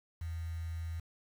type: tone with quantisation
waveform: sine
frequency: 82.41 Hz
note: E2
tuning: in tune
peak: -36 dBFS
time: 0.21-1 s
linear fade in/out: 5 ms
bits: 9
effects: none